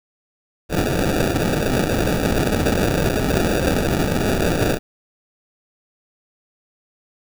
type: noise with sample-and-hold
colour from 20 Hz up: white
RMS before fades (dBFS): -19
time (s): 0.69-4.79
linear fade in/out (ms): 50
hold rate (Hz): 1050
effects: none